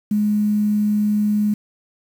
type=tone with quantisation; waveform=sine; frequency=209.4 Hz; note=G#3; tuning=15 cents sharp; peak=-15 dBFS; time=0.11-1.54 s; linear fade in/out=5 ms; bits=7; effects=none